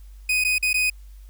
40% pulse tone with dropouts, 2498 Hz, D#7, 6 cents sharp, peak -18 dBFS, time 0.29-0.9 s, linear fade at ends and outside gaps 5 ms, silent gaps 0.44-0.447 / 0.583-0.626 / 0.731-0.741 s, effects added 49 Hz sine -40 dBFS peak until 1.29 s + white hiss -61 dBFS RMS until 1.29 s

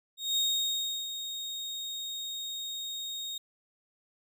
35% pulse tone with ADSR envelope, 3724 Hz, A#7, 2 cents flat, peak -23 dBFS, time 0.17-3.38 s, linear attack 200 ms, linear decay 700 ms, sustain -10 dB, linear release 4 ms, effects none

